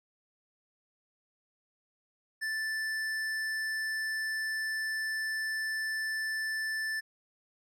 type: tone with tanh clipping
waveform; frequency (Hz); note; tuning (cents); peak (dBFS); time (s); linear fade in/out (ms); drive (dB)
sine; 1760; A6; 0; -33; 2.41-7.01; 20; 14
effects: none